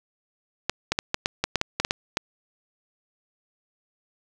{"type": "clicks", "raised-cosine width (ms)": 0.2, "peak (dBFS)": -5, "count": 12, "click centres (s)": [0.696, 0.92, 0.989, 1.144, 1.259, 1.44, 1.557, 1.614, 1.8, 1.849, 1.909, 2.171], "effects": []}